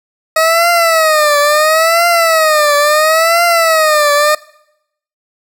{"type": "tone with vibrato", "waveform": "20% pulse", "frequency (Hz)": 633, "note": "D#5", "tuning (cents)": 30, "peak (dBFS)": -3, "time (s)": [0.36, 4.35], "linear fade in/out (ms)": 5, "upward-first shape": "triangle", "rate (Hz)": 0.73, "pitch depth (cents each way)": 160, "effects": ["noise-tail reverb RT60 0.8 s tail -22 dB re dry"]}